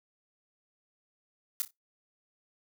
blue noise with echo, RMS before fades -30 dBFS, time 1.6-1.62 s, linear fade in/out 0 ms, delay 29 ms, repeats 3, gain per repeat -11 dB, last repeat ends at 1.707 s, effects noise-tail reverb RT60 0.2 s tail -26 dB re dry

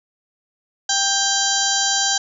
harmonic tone with a mistuned harmonic, 790 Hz, G5, 13 cents sharp, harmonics 1 / 2 / 4 / 5 / 6 / 7 / 8 / 9, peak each -25 / -25 / -25 / -25 / -25 / -25 / -25 / -25 dBFS, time 0.89-2.18 s, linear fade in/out 5 ms, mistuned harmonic 7, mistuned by +44 cents, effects none

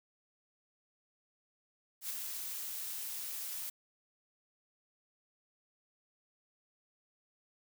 blue noise with ADSR envelope, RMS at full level -37 dBFS, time 2.01-3.7 s, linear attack 88 ms, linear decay 15 ms, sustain -4 dB, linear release 8 ms, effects none

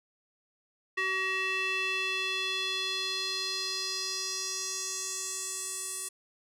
square tone with band-pass filter sweep, 379.1 Hz, F#4, 42 cents sharp, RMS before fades -33 dBFS, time 0.97-6.09 s, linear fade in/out 10 ms, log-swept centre 2100 to 9100 Hz, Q 3.1, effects none

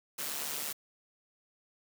white noise with amplitude modulation, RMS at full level -34 dBFS, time 0.18-0.73 s, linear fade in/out 10 ms, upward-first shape sine, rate 146 Hz, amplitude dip 65%, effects high-pass 150 Hz 12 dB/octave

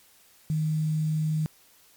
sine tone with quantisation, 155.56 Hz, D#3, in tune, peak -23 dBFS, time 0.5-1.46 s, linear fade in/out 0 ms, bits 8, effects white hiss -58 dBFS RMS until 1.96 s + MP3 96 kbps

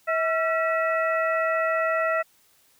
harmonic tone with a mistuned harmonic, 646 Hz, E5, 35 cents flat, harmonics 1 / 2 / 3 / 4, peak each -24 / -26 / -28 / -36 dBFS, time 0.07-2.23 s, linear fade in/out 20 ms, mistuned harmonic 2, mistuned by +79 cents, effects white hiss -61 dBFS RMS until 2.79 s

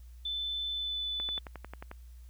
sine tone with pitch glide, 3520 to 3492 Hz, A7 to A7, 0 to -14 cents, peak -32 dBFS, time 0.25-1.39 s, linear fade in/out 5 ms, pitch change -14 cents, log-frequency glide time 0.71-1.04 s
click train, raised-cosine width 0.5 ms, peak -27 dBFS, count 9, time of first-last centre 1.2-1.914 s, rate 11.2 Hz
effects added 60 Hz sine -47 dBFS peak until 2.29 s + white hiss -68 dBFS RMS until 2.29 s

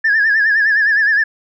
sine tone with vibrato, 1718 Hz, A6, 42 cents flat, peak -9 dBFS, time 0.04-1.24 s, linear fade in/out 10 ms, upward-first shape sine, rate 9.7 Hz, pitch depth 88 cents each way, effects tanh soft clip ceiling -7 dBFS

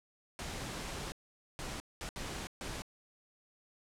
pink noise bursts at uneven times, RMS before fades -41 dBFS, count 5, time 0.39-1.12 / 1.59-1.8 / 2.01-2.09 / 2.16-2.47 / 2.61-2.82 s, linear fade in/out 0 ms, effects low-pass 9000 Hz 12 dB/octave

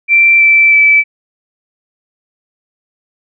sine tone with pitch steps, 2349 / 2330 / 2311 Hz, D7 / D7 / D7, 0 / -14 / -28 cents, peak -4 dBFS, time 0.08-1.04 s, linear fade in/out 50 ms, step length 320 ms, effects none

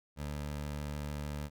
20% pulse tone, 73.42 Hz, D2, in tune, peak -32 dBFS, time 0.16-1.5 s, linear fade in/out 50 ms, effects none

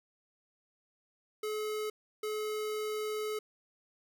square tone bursts at uneven times, 427.6 Hz, A4, 49 cents flat, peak -34 dBFS, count 2, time 1.43-1.9 / 2.23-3.39 s, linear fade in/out 5 ms, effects none

